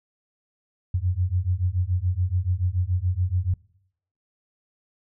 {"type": "beating tone pair", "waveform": "sine", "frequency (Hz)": [87.31, 94.31], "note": ["F2", "F#2"], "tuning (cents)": [0, 34], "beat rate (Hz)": 7, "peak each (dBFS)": -24, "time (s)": [0.94, 3.54], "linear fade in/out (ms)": 5, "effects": ["noise-tail reverb RT60 0.7 s tail -22 dB re dry"]}